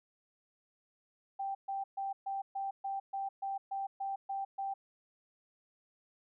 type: tone bursts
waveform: sine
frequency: 784 Hz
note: G5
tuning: in tune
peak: -34 dBFS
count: 12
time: 1.39-4.74 s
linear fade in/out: 10 ms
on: 160 ms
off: 130 ms
effects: none